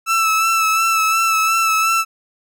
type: tone with vibrato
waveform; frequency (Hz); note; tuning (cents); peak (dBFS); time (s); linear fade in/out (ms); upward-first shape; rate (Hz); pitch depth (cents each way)
30% pulse; 1318.5; E6; 0; -11; 0.06-2.05; 50; sine; 2.8; 28
effects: none